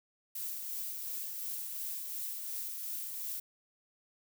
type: noise with tremolo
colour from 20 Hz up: violet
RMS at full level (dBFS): -38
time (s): 0.35-3.4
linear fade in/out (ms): 5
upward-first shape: triangle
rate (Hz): 2.8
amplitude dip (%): 35
effects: none